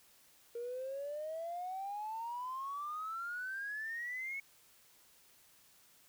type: exponential sweep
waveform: triangle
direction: up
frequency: 466.2 to 2217 Hz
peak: -35 dBFS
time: 0.55-4.4 s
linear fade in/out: 5 ms
effects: tanh soft clip ceiling -36 dBFS + white hiss -65 dBFS RMS until 6.08 s